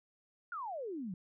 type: exponential sweep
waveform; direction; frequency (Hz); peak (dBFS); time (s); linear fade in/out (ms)
sine; down; 1463 to 170.5; -38; 0.52-1.14; 2
effects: none